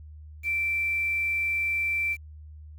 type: tone with quantisation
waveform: sine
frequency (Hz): 2342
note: D7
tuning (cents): -5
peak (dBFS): -24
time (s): 0.43-2.17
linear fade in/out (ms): 50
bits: 8
effects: added 76 Hz sine -42 dBFS peak until 2.78 s